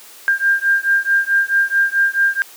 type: beating tone pair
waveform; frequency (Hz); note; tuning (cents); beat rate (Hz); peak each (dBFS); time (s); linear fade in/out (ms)
sine; 1595 / 1599.6; G6 / G6; +30 / +35; 4.6; -16; 0.28-2.42; 0
effects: white hiss -41 dBFS RMS until 2.56 s + high-pass 300 Hz 12 dB/octave